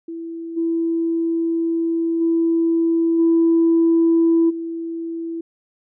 sine tone with level steps, 331.5 Hz, E4, 10 cents sharp, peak -27 / -17 / -14 / -11 / -24 dBFS, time 0.08-5.41 s, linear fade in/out 5 ms, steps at 0.56 / 2.2 / 3.18 / 4.49 s, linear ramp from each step 20 ms, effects tanh soft clip ceiling -8 dBFS

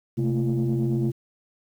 sine tone cluster, 131 / 216.9 / 226 / 342.4 Hz, C3 / A3 / A3 / F4, +2 / -25 / +47 / -34 cents, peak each -22 / -29 / -28 / -26 dBFS, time 0.17-1.12 s, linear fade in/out 20 ms, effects tanh soft clip ceiling -16 dBFS + 9-bit

